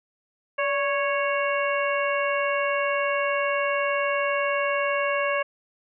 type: harmonic tone with a mistuned harmonic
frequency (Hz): 553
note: C#5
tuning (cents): -4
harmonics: 1 / 2 / 3 / 4 / 5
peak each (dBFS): -25 / -28 / -30 / -31 / -32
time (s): 0.58-5.43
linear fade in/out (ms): 10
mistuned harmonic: 1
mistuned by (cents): +65
effects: none